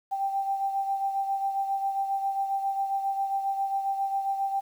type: beating tone pair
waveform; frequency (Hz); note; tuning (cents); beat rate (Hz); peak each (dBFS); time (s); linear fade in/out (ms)
sine; 784 / 791.4; G5 / G5; 0 / +16; 7.4; -26 / -35; 0.11-4.61; 20
effects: 9-bit